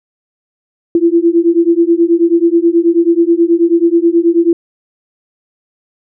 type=beating tone pair; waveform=sine; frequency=333.6 / 342.9 Hz; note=E4 / F4; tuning=+21 / -32 cents; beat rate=9.3 Hz; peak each=-10 dBFS; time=0.95-4.53 s; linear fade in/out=2 ms; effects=none